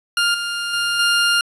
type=tone with level steps; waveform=20% pulse; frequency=1405 Hz; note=F6; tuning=10 cents sharp; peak=-10 / -17 / -13 / -9 dBFS; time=0.17-1.41 s; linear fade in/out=2 ms; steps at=0.34 / 0.73 / 0.99 s; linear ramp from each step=5 ms; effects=resampled to 24000 Hz + 7-bit